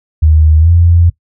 sine tone with pitch glide, 77.9 to 85.44 Hz, D#2 to F2, +3 to -37 cents, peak -4 dBFS, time 0.22-1.1 s, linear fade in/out 10 ms, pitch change +160 cents, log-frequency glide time 0.59-0.7 s, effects noise-tail reverb RT60 0.1 s tail -18 dB re dry

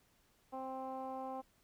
15% pulse tone with low-pass filter, 262.7 Hz, C4, 7 cents sharp, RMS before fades -43 dBFS, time 0.52-1.42 s, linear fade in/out 20 ms, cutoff 890 Hz, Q 2.5, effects pink hiss -72 dBFS RMS until 1.63 s

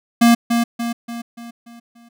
square tone with echo, 234.5 Hz, A#3, 11 cents sharp, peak -9 dBFS, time 0.21-0.35 s, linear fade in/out 10 ms, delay 290 ms, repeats 6, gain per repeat -6 dB, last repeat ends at 2.09 s, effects none

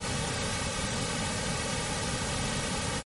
pink noise with comb filter, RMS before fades -31 dBFS, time 0-3.03 s, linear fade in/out 50 ms, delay 2.9 ms, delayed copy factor -0.7, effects MP3 48 kbps

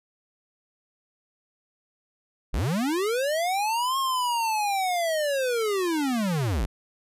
square linear two-way sweep, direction up then down, 33.34 to 1086 to 39.65 Hz, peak -24 dBFS, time 2.53-6.66 s, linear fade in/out 10 ms, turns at 3.98 s, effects resampled to 32000 Hz

